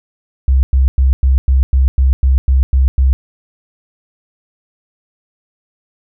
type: tone bursts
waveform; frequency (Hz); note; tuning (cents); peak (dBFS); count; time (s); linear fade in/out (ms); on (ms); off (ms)
sine; 65.9; C2; +13; -7; 11; 0.48-3.13; 0; 150; 100
effects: none